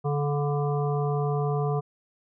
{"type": "harmonic tone with a mistuned harmonic", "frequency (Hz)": 144.5, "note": "D3", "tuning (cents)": -28, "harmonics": [1, 3, 5, 7, 8], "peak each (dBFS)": [-25, -29, -33, -38, -38], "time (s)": [0.04, 1.81], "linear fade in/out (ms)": 20, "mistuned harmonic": 8, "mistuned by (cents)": 33, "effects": []}